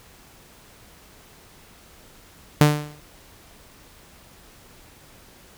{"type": "tone with exponential decay", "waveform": "sawtooth", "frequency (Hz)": 148.9, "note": "D3", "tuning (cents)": 24, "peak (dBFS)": -5, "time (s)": [2.61, 3], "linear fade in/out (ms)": 0, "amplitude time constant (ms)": 83, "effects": ["pink hiss -50 dBFS RMS until 5.57 s"]}